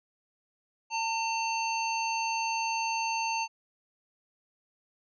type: harmonic tone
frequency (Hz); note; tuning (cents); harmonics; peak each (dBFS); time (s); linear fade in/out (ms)
900; A5; +39; 1 / 3 / 5 / 7; -30 / -33 / -40 / -39; 0.9-3.48; 50
effects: none